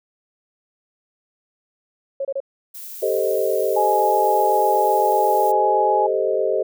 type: tone bursts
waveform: sine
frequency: 547 Hz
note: C#5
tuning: 23 cents flat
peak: -21 dBFS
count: 3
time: 2.2-2.403 s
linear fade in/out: 5 ms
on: 49 ms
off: 28 ms
type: noise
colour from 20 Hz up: violet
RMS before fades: -35 dBFS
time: 2.74-5.52 s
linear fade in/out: 10 ms
type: chord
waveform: sine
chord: A half-diminished seventh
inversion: third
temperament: equal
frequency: 392 / 440 / 523.3 / 622.3 Hz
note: G4 / A4 / C5 / Eb5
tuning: 0 / 0 / 0 / 0 cents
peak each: -23 dBFS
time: 3.02-6.63 s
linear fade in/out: 10 ms
type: tone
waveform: sine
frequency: 837 Hz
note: G#5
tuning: 13 cents sharp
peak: -17 dBFS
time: 3.76-6.07 s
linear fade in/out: 10 ms
effects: none